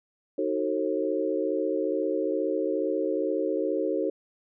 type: chord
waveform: sine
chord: D# diminished seventh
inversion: none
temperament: just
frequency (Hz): 311.1 / 373.4 / 448 / 537.6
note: D#4 / F#4 / A4 / C5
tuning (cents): 0 / +16 / +31 / +47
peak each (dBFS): -30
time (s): 0.38-4.1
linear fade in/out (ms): 5
effects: none